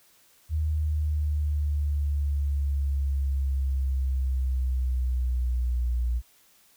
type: exponential sweep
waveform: sine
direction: down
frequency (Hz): 77.78 to 59.6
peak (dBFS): -23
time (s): 0.49-6.22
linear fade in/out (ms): 50
effects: white hiss -60 dBFS RMS until 6.76 s